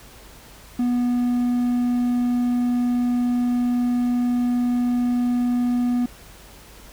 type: tone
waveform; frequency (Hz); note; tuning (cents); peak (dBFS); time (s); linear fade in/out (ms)
triangle; 244.3; B3; -19; -16; 0.79-6.06; 5
effects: added 50 Hz sine -48 dBFS peak until 6.92 s + pink hiss -46 dBFS RMS until 6.92 s